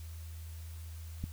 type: click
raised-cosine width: 5 ms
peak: -24 dBFS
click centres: 1.24 s
effects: added 81 Hz sine -42 dBFS peak until 1.32 s + white hiss -57 dBFS RMS until 1.32 s